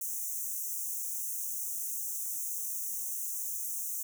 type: high-pass noise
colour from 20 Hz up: white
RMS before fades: -36 dBFS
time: 0.01-4.03 s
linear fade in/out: 5 ms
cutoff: 5900 Hz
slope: 96 dB/octave
effects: none